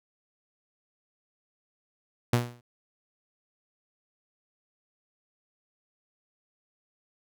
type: tone with exponential decay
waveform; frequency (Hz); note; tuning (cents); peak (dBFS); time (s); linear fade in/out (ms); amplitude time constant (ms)
sawtooth; 120.5; B2; -42; -15; 2.33-2.61; 5; 59
effects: none